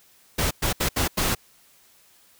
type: noise bursts at uneven times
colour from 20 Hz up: pink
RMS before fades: -23 dBFS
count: 5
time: 0.38-0.51 / 0.62-0.73 / 0.8-0.89 / 0.96-1.08 / 1.17-1.35 s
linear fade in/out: 10 ms
effects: white hiss -57 dBFS RMS until 2.39 s